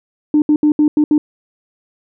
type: tone bursts at uneven times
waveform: sine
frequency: 300 Hz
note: D4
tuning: 37 cents sharp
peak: -7 dBFS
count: 6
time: 0.34-0.42 / 0.49-0.56 / 0.63-0.72 / 0.79-0.88 / 0.97-1.04 / 1.11-1.18 s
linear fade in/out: 2 ms
effects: tanh soft clip ceiling -4 dBFS